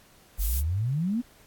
sine exponential sweep, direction up, 44.13 to 254.1 Hz, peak -24 dBFS, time 0.38-1.22 s, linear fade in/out 20 ms
violet noise, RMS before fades -31 dBFS, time 0.38-0.63 s, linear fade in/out 50 ms
effects pink hiss -57 dBFS RMS until 1.46 s + AAC 64 kbps

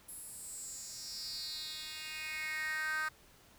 10% pulse tone with high-pass filter sweep, 311.1 Hz, D#4, in tune, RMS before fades -41 dBFS, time 0.08-3.09 s, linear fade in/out 10 ms, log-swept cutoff 11000 to 1400 Hz, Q 4.9, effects pink hiss -62 dBFS RMS until 3.58 s

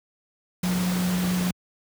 sine tone in noise, 181 Hz, F#3, 38 cents flat, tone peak -22 dBFS, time 0.63-1.51 s, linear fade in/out 5 ms, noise pink, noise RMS -31 dBFS, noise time 0.63-1.51 s, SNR +6 dB, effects high-pass 80 Hz 12 dB/octave

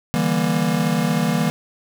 square chord, E half-diminished seventh, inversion third, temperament just, 148.33 / 164.81 / 197.78 / 237.3 Hz, D3 / E3 / G3 / Bb3, +18 / 0 / +16 / +31 cents, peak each -28 / -22 / -24 / -23 dBFS, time 0.14-1.5 s, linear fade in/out 0 ms, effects none

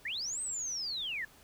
sine linear two-way sweep, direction up then down, 1679 to 8372 to 1679 Hz, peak -34 dBFS, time 0.05-1.25 s, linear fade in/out 5 ms, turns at 0.41 s, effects pink hiss -59 dBFS RMS until 1.43 s

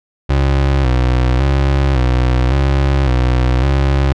30% pulse tone with vibrato, 65.41 Hz, C2, in tune, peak -8 dBFS, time 0.29-4.13 s, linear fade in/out 10 ms, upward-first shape square, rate 0.9 Hz, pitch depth 76 cents each way, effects low-pass 4000 Hz 12 dB/octave

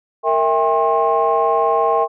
sine tone cluster, 461.7 / 653 / 799 / 1071 Hz, A#4 / E5 / G5 / C6, -17 / -17 / +33 / +40 cents, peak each -18 dBFS, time 0.23-2.08 s, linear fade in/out 50 ms, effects tanh soft clip ceiling -5 dBFS

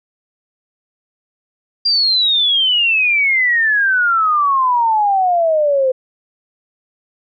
sine exponential sweep, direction down, 4799 to 510 Hz, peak -11 dBFS, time 1.85-5.92 s, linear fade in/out 10 ms, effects none

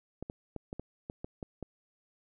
clicks, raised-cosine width 2 ms, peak -25 dBFS, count 9, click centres 0.226 / 0.299 / 0.563 / 0.729 / 0.796 / 1.099 / 1.245 / 1.428 / 1.627 s, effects none

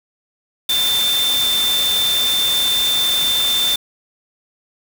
sine tone in noise, 3561 Hz, A7, 20 cents sharp, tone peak -15 dBFS, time 0.69-3.76 s, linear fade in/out 5 ms, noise white, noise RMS -23 dBFS, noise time 0.69-3.76 s, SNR +5 dB, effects none

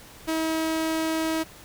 sawtooth tone, 320.5 Hz, E4, 49 cents flat, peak -20 dBFS, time 0.27-1.44 s, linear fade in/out 20 ms, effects pink hiss -47 dBFS RMS until 1.64 s

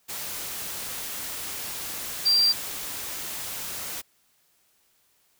sine tone in noise, 4721 Hz, D8, 8 cents sharp, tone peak -17 dBFS, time 2.25-2.53 s, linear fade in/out 20 ms, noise white, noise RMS -34 dBFS, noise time 0.08-4.02 s, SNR +14 dB, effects white hiss -66 dBFS RMS until 5.39 s

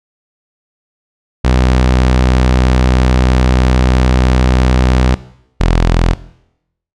sawtooth tone pair in turn, 63.1 / 42.11 Hz, B1 / E1, +38 / +38 cents, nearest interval perfect fifth, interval 700 cents, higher first, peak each -4 dBFS, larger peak neither, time 1.44-5.15 / 5.6-6.14 s, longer first, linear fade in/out 10 ms, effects noise-tail reverb RT60 0.8 s tail -18 dB re dry + low-pass 6000 Hz 12 dB/octave

